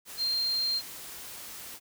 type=tone in noise; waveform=sine; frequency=4186 Hz; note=C8; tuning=in tune; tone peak=-26 dBFS; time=0.17-0.82 s; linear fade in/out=50 ms; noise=white; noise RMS=-43 dBFS; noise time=0.05-1.8 s; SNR=+14 dB; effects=none